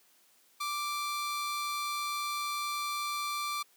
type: tone pair together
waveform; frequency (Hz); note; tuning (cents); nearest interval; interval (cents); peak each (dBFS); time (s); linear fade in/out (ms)
sawtooth; 1174.7 / 4186; D6 / C8; 0 / 0; octave + minor seventh; 2200; -29 / -40; 0.6-3.63; 10
effects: white hiss -65 dBFS RMS until 3.76 s + high-pass 200 Hz 12 dB/octave